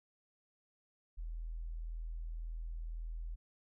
sine tone, 40.94 Hz, E1, 11 cents flat, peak -39 dBFS, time 1.17-3.36 s, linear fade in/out 20 ms, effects none

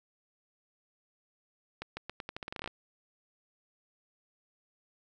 accelerating click train, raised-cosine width 0.3 ms, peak -22 dBFS, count 15, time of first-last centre 1.82-2.676 s, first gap 150 ms, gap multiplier 0.84, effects none

